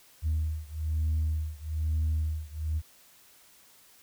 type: beating tone pair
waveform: sine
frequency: 77.6 / 78.7 Hz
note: D#2 / D#2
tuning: -4 / +20 cents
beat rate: 1.1 Hz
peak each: -28 / -29 dBFS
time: 0.22-2.82 s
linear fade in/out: 50 ms
effects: tanh soft clip ceiling -22 dBFS + white hiss -58 dBFS RMS until 4.02 s